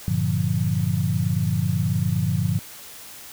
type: chord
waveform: sine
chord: G minor seventh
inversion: none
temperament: equal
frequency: 98 / 116.54 / 146.83 / 174.61 Hz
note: G2 / Bb2 / D3 / F3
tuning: 0 / 0 / 0 / 0 cents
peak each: -25 dBFS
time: 0.08-2.59 s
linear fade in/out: 0 ms
effects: white hiss -41 dBFS RMS until 3.32 s